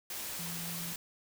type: tone in noise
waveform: sine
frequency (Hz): 170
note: F3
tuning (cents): -46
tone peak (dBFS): -42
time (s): 0.39-0.93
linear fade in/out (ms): 2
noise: white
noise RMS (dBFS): -40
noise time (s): 0.1-0.96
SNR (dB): -5
effects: none